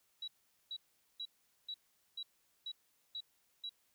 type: tone bursts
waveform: sine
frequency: 3900 Hz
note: B7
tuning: 23 cents flat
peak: -40 dBFS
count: 8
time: 0.22-3.694 s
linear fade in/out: 5 ms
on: 58 ms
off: 430 ms
effects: white hiss -75 dBFS RMS until 3.94 s